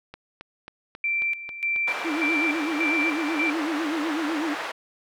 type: click train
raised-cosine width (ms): 0.3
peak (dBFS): -23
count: 7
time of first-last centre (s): 0.14-1.762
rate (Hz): 3.7
type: tone with tremolo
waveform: sine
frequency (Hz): 2349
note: D7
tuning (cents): 0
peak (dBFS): -22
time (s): 1.04-3.5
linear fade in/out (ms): 2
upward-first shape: square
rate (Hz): 1.7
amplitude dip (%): 75
type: band-pass noise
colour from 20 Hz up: white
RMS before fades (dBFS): -32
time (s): 1.87-4.72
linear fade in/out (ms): 10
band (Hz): 520 to 1700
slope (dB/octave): 12
type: tone with vibrato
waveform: sine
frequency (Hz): 311.1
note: D#4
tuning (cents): 0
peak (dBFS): -25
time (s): 2.04-4.55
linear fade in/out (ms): 20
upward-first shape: sine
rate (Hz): 8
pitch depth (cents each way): 130
effects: none